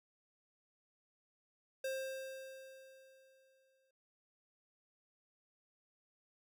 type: tone with exponential decay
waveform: square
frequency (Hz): 530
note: C5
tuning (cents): +22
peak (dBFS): -37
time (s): 1.84-3.91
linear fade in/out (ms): 5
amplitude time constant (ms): 450
effects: none